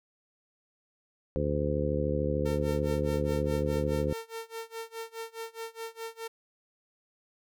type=harmonic tone; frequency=73.42 Hz; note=D2; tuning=in tune; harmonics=1 / 2 / 3 / 4 / 5 / 6 / 7; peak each=-33 / -33 / -36 / -36 / -37 / -35 / -32 dBFS; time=1.36-4.13 s; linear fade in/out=0 ms
type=tone with tremolo; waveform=sawtooth; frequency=453.5 Hz; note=A#4; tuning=48 cents flat; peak=-31 dBFS; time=2.45-6.28 s; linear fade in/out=10 ms; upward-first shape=sine; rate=4.8 Hz; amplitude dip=95%
effects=none